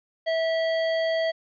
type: tone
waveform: square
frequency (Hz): 652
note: E5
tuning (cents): -19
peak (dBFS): -23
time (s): 0.26-1.32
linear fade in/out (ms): 20
effects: resampled to 11025 Hz + 10-bit